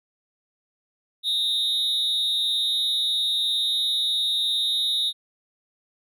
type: tone with amplitude modulation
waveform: triangle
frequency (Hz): 3729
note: A#7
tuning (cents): 0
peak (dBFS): -16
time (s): 1.23-5.13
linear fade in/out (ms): 50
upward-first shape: sine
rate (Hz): 257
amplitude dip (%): 80
effects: none